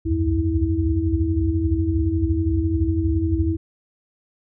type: tone cluster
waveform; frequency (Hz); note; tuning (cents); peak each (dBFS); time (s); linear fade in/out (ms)
sine; 66.6 / 70.2 / 83.9 / 95.8 / 325.1; C2 / C#2 / E2 / G2 / E4; +31 / +22 / +31 / -39 / -24; -28 / -28 / -22 / -25 / -22; 0.05-3.57; 20
effects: none